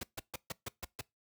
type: noise bursts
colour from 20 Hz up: pink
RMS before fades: -39 dBFS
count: 7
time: 0.01-1.011 s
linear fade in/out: 5 ms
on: 23 ms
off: 140 ms
effects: noise-tail reverb RT60 0.2 s tail -23 dB re dry + high-pass 60 Hz 12 dB/octave